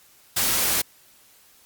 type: noise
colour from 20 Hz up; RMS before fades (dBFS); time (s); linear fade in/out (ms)
white; -22; 0.36-0.82; 10
effects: white hiss -55 dBFS RMS until 1.65 s + Opus 48 kbps